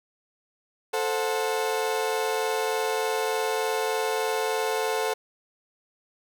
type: chord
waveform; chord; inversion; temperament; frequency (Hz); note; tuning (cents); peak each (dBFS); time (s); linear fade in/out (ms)
30% pulse; F# diminished; first; equal with one note detuned; 440 / 523.3 / 729; A4 / C5 / F#5; 0 / 0 / -26; -24 / -28 / -29; 0.93-5.14; 10
effects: none